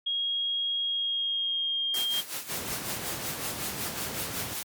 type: tone with pitch glide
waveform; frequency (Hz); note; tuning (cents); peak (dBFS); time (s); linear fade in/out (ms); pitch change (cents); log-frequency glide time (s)
sine; 3277 to 3211; G#7 to G7; -24 to +41; -26; 0.06-2.21; 10; -35; 0.82-2.01
type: noise with tremolo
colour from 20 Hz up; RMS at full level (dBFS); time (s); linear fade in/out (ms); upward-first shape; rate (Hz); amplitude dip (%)
white; -33; 1.94-4.63; 2; sine; 5.4; 75
type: noise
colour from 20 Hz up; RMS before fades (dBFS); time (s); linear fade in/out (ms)
pink; -36; 2.49-4.54; 10
effects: high-pass 100 Hz 12 dB/octave + MP3 96 kbps